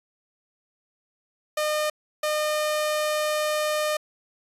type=tone bursts at uneven times; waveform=sawtooth; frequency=608 Hz; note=D#5; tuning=40 cents flat; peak=-19 dBFS; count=2; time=1.57-1.9 / 2.23-3.97 s; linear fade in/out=5 ms; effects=resampled to 32000 Hz